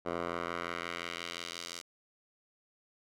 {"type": "tone with band-pass filter sweep", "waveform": "10% pulse", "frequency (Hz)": 85.7, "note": "F2", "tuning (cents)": -32, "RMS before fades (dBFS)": -39, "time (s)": [0.05, 1.82], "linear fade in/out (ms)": 20, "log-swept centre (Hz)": [760, 5700], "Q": 1.1, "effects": []}